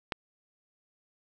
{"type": "click", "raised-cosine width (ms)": 0.3, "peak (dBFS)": -14, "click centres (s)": 0.122, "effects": []}